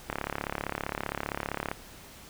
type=click train; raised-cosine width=0.5 ms; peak=-15 dBFS; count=58; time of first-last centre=0.1-1.715 s; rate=35.3 Hz; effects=pink hiss -49 dBFS RMS until 2.29 s